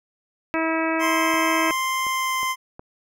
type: harmonic tone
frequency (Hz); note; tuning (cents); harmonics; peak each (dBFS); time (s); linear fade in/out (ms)
323.6; E4; -32; 1 / 2 / 3 / 4 / 5 / 6 / 7 / 8; -24 / -27 / -29 / -30 / -31 / -32 / -32 / -33; 0.54-1.71; 0
type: tone with pitch glide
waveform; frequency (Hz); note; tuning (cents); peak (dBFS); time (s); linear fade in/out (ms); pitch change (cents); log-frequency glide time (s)
25% pulse; 1046.5 to 1040.5; C6 to C6; 0 to -10; -18; 0.99-2.56; 50; -10; 2.1-2.39
type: click train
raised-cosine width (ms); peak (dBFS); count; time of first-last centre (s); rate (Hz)
1; -24; 5; 1.34-2.795; 2.75
effects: none